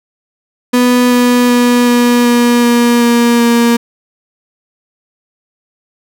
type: tone with pitch steps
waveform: 35% pulse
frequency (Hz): 246.9 / 245.2 / 243.5 / 241.8 / 240.1 / 238.5 / 236.8 / 235.2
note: B3 / B3 / B3 / B3 / B3 / A#3 / A#3 / A#3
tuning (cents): 0 / -12 / -24 / -36 / -49 / +40 / +27 / +16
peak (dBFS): -5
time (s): 0.73-3.77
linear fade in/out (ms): 10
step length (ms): 380
effects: none